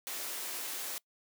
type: high-pass noise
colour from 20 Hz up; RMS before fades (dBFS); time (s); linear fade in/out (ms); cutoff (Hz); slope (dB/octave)
white; -39; 0.07-0.98; 0; 260; 24
effects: noise-tail reverb RT60 0.1 s tail -23 dB re dry